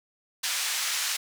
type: band-pass noise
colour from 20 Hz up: white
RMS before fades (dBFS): -29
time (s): 0.43-1.17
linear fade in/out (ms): 10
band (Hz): 1300 to 7400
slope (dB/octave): 12
effects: none